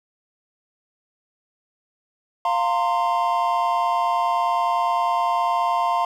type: chord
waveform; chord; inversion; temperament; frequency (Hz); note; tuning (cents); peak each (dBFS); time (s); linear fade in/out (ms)
triangle; F suspended fourth; none; equal with one note detuned; 698.5 / 916.8 / 1046.5; F5 / Bb5 / C6; 0 / -29 / 0; -21; 2.45-6.05; 2
effects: none